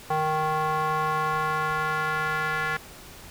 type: tone with band-pass filter sweep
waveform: square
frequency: 155.56 Hz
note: D#3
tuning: in tune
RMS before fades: -26 dBFS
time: 0.1-2.77 s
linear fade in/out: 5 ms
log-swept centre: 870 to 1600 Hz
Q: 2.8
effects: pink hiss -45 dBFS RMS until 3.3 s